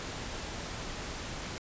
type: noise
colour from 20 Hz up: pink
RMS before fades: -39 dBFS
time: 0-1.58 s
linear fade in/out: 0 ms
effects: resampled to 16000 Hz